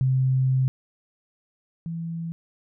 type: tone pair in turn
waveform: sine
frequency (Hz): 130.81 / 166.2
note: C3 / E3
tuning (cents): 0 / +15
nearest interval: major third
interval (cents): 415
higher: second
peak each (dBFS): -18 / -28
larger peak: first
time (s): 0.01-0.68 / 1.86-2.32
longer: first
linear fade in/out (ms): 0
effects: none